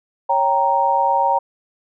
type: chord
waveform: sine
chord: G diminished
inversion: second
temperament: equal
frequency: 554.4 / 784 / 932.3 Hz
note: Db5 / G5 / Bb5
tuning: 0 / 0 / 0 cents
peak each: -22 / -19 / -16 dBFS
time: 0.29-1.39 s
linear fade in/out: 10 ms
effects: none